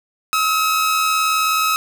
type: tone pair together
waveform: sawtooth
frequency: 1279 / 1358 Hz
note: D#6 / F6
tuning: +47 / -49 cents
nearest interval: minor second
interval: 104 cents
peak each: -12 / -23 dBFS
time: 0.33-1.76 s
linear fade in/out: 0 ms
effects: 8-bit